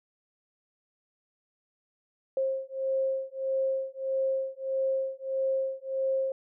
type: beating tone pair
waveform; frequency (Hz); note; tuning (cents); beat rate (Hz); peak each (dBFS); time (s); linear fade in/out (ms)
sine; 532 / 533.6; C5 / C5; +29 / +34; 1.6; -30; 2.37-6.32; 2
effects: none